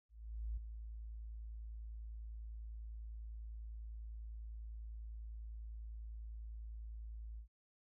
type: tone with ADSR envelope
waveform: sine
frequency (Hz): 55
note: A1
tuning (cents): 0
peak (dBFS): -37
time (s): 0.09-7.48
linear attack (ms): 480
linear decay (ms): 8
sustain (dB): -8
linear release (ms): 96
effects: none